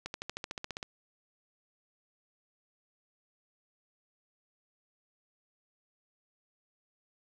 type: accelerating click train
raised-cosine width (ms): 0.2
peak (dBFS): -20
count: 12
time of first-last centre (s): 0.06-0.829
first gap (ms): 81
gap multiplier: 0.97
effects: none